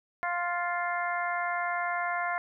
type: harmonic tone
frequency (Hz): 350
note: F4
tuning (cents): +4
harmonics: 2 / 3 / 4 / 5 / 6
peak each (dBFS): -32 / -34 / -35 / -36 / -37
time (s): 0.23-2.38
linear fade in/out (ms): 0
effects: none